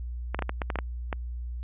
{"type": "clicks", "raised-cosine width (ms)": 0.5, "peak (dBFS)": -14, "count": 9, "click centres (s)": [0.346, 0.391, 0.423, 0.494, 0.618, 0.702, 0.757, 0.788, 1.128], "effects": ["added 60 Hz sine -32 dBFS peak until 1.63 s", "resampled to 8000 Hz"]}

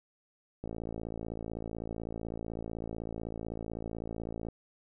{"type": "click train", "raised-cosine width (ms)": 2, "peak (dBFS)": -25, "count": 216, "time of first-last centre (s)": [0.64, 4.486], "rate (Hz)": 55.9, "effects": []}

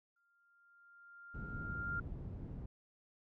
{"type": "tone with exponential growth", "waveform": "sine", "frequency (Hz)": 1396.9, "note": "F6", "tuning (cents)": 0, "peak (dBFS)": -36, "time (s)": [0.16, 2], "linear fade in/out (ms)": 5, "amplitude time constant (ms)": 400}
{"type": "low-pass noise", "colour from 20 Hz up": "white", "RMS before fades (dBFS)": -45, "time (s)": [1.34, 2.66], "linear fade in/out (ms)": 5, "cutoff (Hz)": 150, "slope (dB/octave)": 12}
{"effects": []}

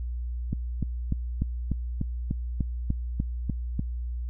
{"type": "click train", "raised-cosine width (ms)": 5, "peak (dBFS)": -14, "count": 12, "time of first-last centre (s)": [0.53, 3.794], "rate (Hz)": 3.37, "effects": ["added 60 Hz sine -29 dBFS peak until 4.29 s"]}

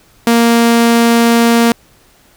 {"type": "tone", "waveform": "sawtooth", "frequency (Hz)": 233.1, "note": "A#3", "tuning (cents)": 0, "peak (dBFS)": -3, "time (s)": [0.27, 1.72], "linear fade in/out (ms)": 2, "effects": ["pink hiss -48 dBFS RMS until 2.36 s"]}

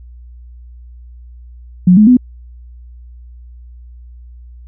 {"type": "tone with pitch steps", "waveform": "sine", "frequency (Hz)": [180.8, 212.5, 249.8], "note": ["F#3", "G#3", "B3"], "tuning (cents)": [-40, 40, 20], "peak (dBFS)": -3, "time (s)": [1.87, 2.17], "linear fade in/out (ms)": 5, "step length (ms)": 100, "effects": ["added 60 Hz sine -33 dBFS peak until 4.67 s"]}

